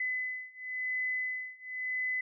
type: beating tone pair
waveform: sine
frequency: 2014 / 2014.95 Hz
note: B6 / B6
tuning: +33 / +34 cents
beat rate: 0.95 Hz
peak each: -36 / -35 dBFS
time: 0-2.21 s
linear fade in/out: 5 ms
effects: none